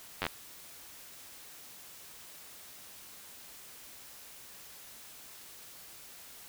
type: slowing click train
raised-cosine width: 0.3 ms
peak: -15 dBFS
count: 5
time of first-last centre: 0.22-0.266 s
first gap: 10 ms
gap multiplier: 1.1
effects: white hiss -51 dBFS RMS until 6.48 s